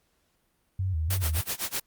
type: tone with vibrato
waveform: sine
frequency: 86.3 Hz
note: F2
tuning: 20 cents flat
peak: -25 dBFS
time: 0.79-1.41 s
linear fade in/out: 5 ms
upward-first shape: square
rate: 3.4 Hz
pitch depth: 150 cents each way
type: noise with tremolo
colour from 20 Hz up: white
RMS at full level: -29 dBFS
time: 1.1-1.8 s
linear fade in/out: 5 ms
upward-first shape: sine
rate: 7.9 Hz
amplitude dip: 95%
effects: pink hiss -71 dBFS RMS until 1.86 s + Opus 48 kbps